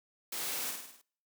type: noise with echo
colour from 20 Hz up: white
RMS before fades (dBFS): -38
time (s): 0.32-0.71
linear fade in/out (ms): 5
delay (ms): 51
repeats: 6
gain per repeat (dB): -4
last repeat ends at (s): 1.016
effects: noise-tail reverb RT60 0.6 s tail -26 dB re dry + high-pass 200 Hz 12 dB/octave